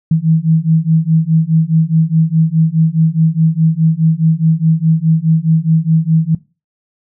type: beating tone pair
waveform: sine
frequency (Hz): 158.6 / 163.4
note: D#3 / E3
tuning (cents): +33 / -15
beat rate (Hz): 4.8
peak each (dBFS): -12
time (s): 0.11-6.35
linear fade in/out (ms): 5
effects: noise-tail reverb RT60 0.3 s tail -20 dB re dry